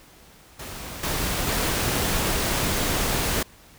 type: noise with level steps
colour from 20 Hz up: pink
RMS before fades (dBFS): -36 / -26 / -24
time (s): 0.59-3.43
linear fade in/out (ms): 5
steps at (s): 1.03 / 1.47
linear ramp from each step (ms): 5
effects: pink hiss -51 dBFS RMS until 3.78 s